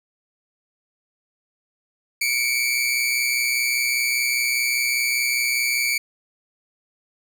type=tone pair together; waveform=sawtooth; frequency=2201 / 2326 Hz; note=C#7 / D7; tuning=-13 / -17 cents; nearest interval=minor second; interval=96 cents; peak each=-21 / -18 dBFS; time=2.21-5.98 s; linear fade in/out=5 ms; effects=none